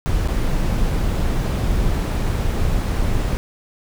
brown noise with dropouts, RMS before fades -19 dBFS, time 0.06-3.37 s, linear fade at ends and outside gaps 0 ms, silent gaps 0.275-0.284 s, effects none

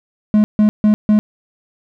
triangle tone bursts, 211.8 Hz, G#3, 34 cents sharp, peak -6 dBFS, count 4, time 0.34-1.19 s, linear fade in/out 0 ms, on 100 ms, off 150 ms, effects none

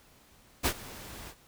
pink noise with ADSR envelope, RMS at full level -25 dBFS, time 0.63-1.35 s, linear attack 30 ms, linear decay 71 ms, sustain -20 dB, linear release 63 ms, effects pink hiss -60 dBFS RMS until 1.47 s

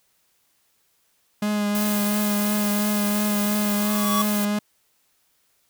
45% pulse tone with vibrato, 207.7 Hz, G#3, in tune, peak -21 dBFS, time 1.42-4.59 s, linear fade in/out 5 ms, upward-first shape triangle, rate 2.9 Hz, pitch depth 22 cents each way
blue noise, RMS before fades -29 dBFS, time 1.75-4.45 s, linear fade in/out 2 ms
square tone with exponential growth, 1133 Hz, C#6, 37 cents sharp, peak -20 dBFS, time 3.48-4.22 s, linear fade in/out 5 ms, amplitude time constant 160 ms
effects white hiss -66 dBFS RMS until 5.69 s

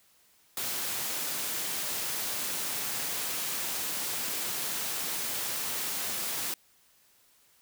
white high-pass noise, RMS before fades -33 dBFS, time 0.57-6.54 s, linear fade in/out 2 ms, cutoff 120 Hz, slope 12 dB/octave, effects white hiss -64 dBFS RMS until 7.61 s

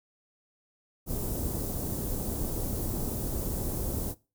pink band-stop noise, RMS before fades -32 dBFS, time 1.06-4.15 s, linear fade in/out 50 ms, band 470 to 11000 Hz, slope 12 dB/octave, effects noise-tail reverb RT60 0.3 s tail -20 dB re dry

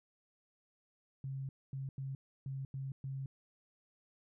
sine tone bursts at uneven times, 135 Hz, C#3, 45 cents flat, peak -38 dBFS, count 6, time 1.24-1.49 / 1.73-1.89 / 1.98-2.15 / 2.46-2.65 / 2.74-2.92 / 3.04-3.26 s, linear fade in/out 2 ms, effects none

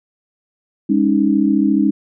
sine chord, Ab suspended fourth, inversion none, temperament equal with one note detuned, 204.4 / 277.2 / 311.1 Hz, Ab3 / Db4 / Eb4, -27 / 0 / 0 cents, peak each -16 dBFS, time 0.89-1.91 s, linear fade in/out 10 ms, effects none

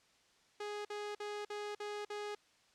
sawtooth tone bursts, 415.3 Hz, G#4, in tune, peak -36 dBFS, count 6, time 0.6-2.35 s, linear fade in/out 5 ms, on 250 ms, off 50 ms, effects white hiss -69 dBFS RMS until 2.74 s + low-pass 6000 Hz 12 dB/octave

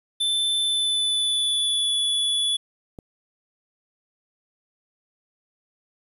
square tone with pitch glide, 3532 to 3426 Hz, A7 to A7, +6 to -47 cents, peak -21 dBFS, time 0.2-2.57 s, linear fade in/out 10 ms, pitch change -53 cents, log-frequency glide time 0.61-1.95 s
click, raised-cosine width 2 ms, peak -25 dBFS, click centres 2.988 s
effects resampled to 32000 Hz + 9-bit

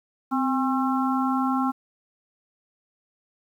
harmonic tone with a mistuned harmonic, 268.8 Hz, C4, 47 cents sharp, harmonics 1 / 3 / 4 / 5, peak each -23 / -28 / -29 / -30 dBFS, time 0.31-1.72 s, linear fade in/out 20 ms, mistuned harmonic 1, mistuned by -63 cents, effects 9-bit

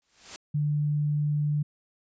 white noise with exponential growth, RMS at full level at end -36 dBFS, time 0.02-0.36 s, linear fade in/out 0 ms, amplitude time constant 73 ms
sine tone, 148.1 Hz, D3, 15 cents sharp, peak -23 dBFS, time 0.54-1.63 s, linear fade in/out 10 ms
effects resampled to 16000 Hz

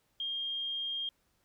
sine tone, 3218 Hz, G7, 45 cents sharp, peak -33 dBFS, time 0.2-1.09 s, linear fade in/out 2 ms, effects pink hiss -74 dBFS RMS until 1.44 s

